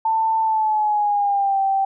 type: tone with pitch glide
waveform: sine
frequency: 890 to 779.3 Hz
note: A5 to G5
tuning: +20 to -10 cents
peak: -16 dBFS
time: 0.05-1.85 s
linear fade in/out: 5 ms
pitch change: -230 cents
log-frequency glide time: 0.41-1.6 s
effects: none